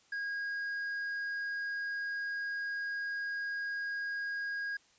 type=tone with tanh clipping; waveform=sine; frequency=1636 Hz; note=G#6; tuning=26 cents flat; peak=-35 dBFS; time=0.12-4.77 s; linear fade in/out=5 ms; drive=4 dB; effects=white hiss -66 dBFS RMS until 4.98 s + resampled to 16000 Hz